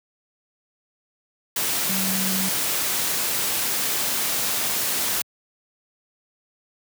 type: tone in noise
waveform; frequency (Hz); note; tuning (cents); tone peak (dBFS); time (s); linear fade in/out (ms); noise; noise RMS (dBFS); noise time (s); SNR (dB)
sine; 190; F#3; +46; -26; 1.89-2.49; 5; white; -24; 1.56-5.22; -5
effects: high-pass 100 Hz 12 dB/octave